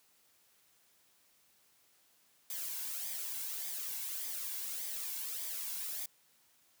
blue noise with flanger, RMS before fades -40 dBFS, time 2.5-6.06 s, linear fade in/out 2 ms, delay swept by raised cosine 0.71 to 1.65 ms, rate 1.7 Hz, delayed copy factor -0.55, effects white hiss -69 dBFS RMS until 6.8 s + high-pass 80 Hz 12 dB/octave

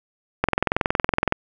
click train, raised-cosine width 0.5 ms, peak -3 dBFS, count 20, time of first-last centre 0.44-1.324 s, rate 21.5 Hz, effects none

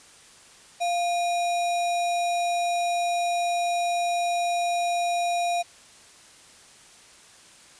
sine tone with sample-and-hold, 696 Hz, F5, 6 cents flat, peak -22 dBFS, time 0.8-5.63 s, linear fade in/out 20 ms, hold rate 3150 Hz, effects white hiss -51 dBFS RMS until 7.79 s + resampled to 22050 Hz

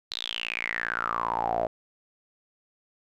sawtooth tone with band-pass filter sweep, 57.5 Hz, A#1, 23 cents flat, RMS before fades -30 dBFS, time 0.11-1.67 s, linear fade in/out 5 ms, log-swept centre 4100 to 620 Hz, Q 9.5, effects none

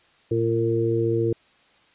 harmonic tone with a mistuned harmonic, 114.4 Hz, A#2, 32 cents flat, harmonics 1 / 2 / 3 / 4, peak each -25 / -35 / -23 / -24 dBFS, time 0.31-1.33 s, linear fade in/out 5 ms, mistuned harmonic 1, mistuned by +17 cents, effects white hiss -58 dBFS RMS until 1.94 s + resampled to 8000 Hz

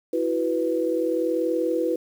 sine chord, E suspended second, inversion none, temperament equal, 329.6 / 370 / 493.9 Hz, E4 / F#4 / B4, 0 / 0 / 0 cents, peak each -25 / -28 / -24 dBFS, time 0.13-1.96 s, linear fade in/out 5 ms, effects 8-bit

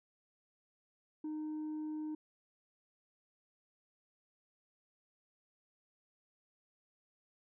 sine tone, 307.6 Hz, D#4, 20 cents flat, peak -35 dBFS, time 1.24-2.15 s, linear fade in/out 5 ms, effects tanh soft clip ceiling -37 dBFS

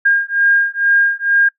sine beating tone pair, 1614 / 1616.2 Hz, G#6 / G#6, -50 / -48 cents, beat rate 2.2 Hz, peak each -14 dBFS, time 0.05-1.49 s, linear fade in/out 10 ms, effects noise-tail reverb RT60 0.1 s tail -22 dB re dry

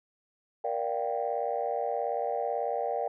sine chord, G minor seventh, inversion first, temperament just, 470.4 / 588 / 705.6 / 784 Hz, Bb4 / D5 / F5 / G5, +16 / +2 / +18 / 0 cents, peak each -33 dBFS, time 0.64-3.08 s, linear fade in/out 5 ms, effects tanh soft clip ceiling -19 dBFS

